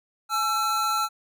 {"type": "tone pair together", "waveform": "square", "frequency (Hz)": [847, 1342.7], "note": ["G#5", "E6"], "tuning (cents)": [34, 31], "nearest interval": "minor sixth", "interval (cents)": 797, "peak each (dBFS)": [-30, -24], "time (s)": [0.29, 1.09], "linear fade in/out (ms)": 50, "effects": []}